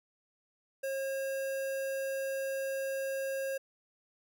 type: tone with notch filter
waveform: square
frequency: 540 Hz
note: C#5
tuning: 45 cents flat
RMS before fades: -35 dBFS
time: 0.83-3.58 s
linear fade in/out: 10 ms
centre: 4000 Hz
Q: 1.8
effects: none